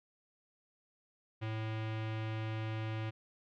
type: tone with low-pass filter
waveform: square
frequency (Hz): 110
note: A2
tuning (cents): 0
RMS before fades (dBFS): -38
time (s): 1.41-3.11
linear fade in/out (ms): 20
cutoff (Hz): 2800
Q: 1.8
effects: none